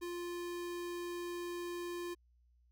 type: tone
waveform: square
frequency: 349.3 Hz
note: F4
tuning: in tune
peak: -40 dBFS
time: 0.01-2.15 s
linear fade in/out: 20 ms
effects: added 60 Hz sine -66 dBFS peak until 2.71 s